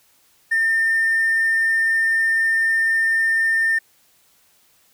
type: tone with hard clipping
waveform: triangle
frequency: 1806 Hz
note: A6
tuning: 45 cents sharp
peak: -16 dBFS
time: 0.51-3.79 s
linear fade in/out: 10 ms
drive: 4 dB
effects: white hiss -58 dBFS RMS until 4.93 s